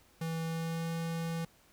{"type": "tone with pitch glide", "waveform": "square", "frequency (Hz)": [163.5, 165.5], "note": ["E3", "E3"], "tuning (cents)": [-14, 7], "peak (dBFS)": -34, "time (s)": [0.21, 1.45], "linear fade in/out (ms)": 5, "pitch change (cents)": 21, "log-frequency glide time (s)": [0.42, 0.91], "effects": ["pink hiss -64 dBFS RMS until 1.72 s"]}